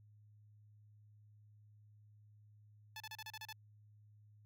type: tone bursts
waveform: 10% pulse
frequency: 869 Hz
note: A5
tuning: 22 cents flat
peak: -38 dBFS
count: 8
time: 2.96-3.527 s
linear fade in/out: 2 ms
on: 42 ms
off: 33 ms
effects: added 105 Hz sine -61 dBFS peak until 4.45 s